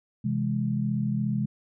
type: chord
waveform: sine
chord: C augmented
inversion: none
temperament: equal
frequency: 130.81 / 164.81 / 207.7 Hz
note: C3 / E3 / G#3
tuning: 0 / 0 / 0 cents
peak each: -28 / -32 / -27 dBFS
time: 0.24-1.46 s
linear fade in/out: 10 ms
effects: none